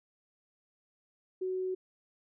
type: tone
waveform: sine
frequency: 372.3 Hz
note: F#4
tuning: 11 cents sharp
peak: -31 dBFS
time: 1.41-1.75 s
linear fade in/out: 10 ms
effects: none